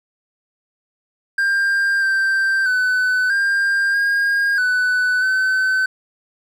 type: tone with pitch steps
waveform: triangle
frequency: 1595 / 1569 / 1505 / 1598 / 1623 / 1495 / 1524 Hz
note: G6 / G6 / F#6 / G6 / G#6 / F#6 / G6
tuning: +30 / +1 / +29 / +33 / -40 / +17 / -49 cents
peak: -13 dBFS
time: 1.38-5.86 s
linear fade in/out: 5 ms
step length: 640 ms
effects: none